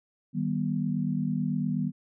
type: chord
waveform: sine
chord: Eb augmented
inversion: none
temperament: just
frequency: 155.56 / 194.45 / 243.1 Hz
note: Eb3 / G3 / B3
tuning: 0 / -14 / -27 cents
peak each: -30 dBFS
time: 0.33-1.92 s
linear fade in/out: 50 ms
effects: none